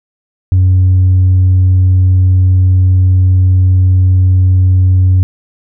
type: tone with tanh clipping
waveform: triangle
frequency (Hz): 92.5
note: F#2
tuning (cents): 0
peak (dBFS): -5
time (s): 0.52-5.23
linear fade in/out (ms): 0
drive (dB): 6
effects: none